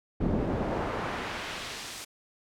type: noise with band-pass filter sweep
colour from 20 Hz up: brown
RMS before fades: -32 dBFS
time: 0.2-2.05 s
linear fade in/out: 10 ms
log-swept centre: 250 to 8100 Hz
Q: 0.75
effects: none